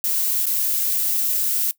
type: noise with dropouts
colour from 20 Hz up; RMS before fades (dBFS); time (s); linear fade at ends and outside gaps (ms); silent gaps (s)
violet; -21; 0.04-1.71; 0; 0.456-0.467
effects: noise-tail reverb RT60 0.1 s tail -19 dB re dry